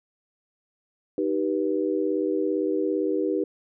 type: chord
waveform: sine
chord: Eb augmented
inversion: none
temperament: just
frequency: 311.1 / 388.9 / 486.1 Hz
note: Eb4 / G4 / B4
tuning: 0 / -14 / -28 cents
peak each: -26 / -26 / -28 dBFS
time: 1.18-3.44 s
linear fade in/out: 2 ms
effects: none